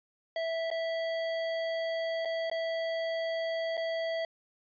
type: tone with dropouts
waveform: square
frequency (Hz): 657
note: E5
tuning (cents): -6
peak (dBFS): -31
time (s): 0.36-4.25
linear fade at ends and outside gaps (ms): 2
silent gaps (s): 0.703-0.713 / 2.25-2.255 / 2.499-2.514 / 3.77-3.776
effects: resampled to 11025 Hz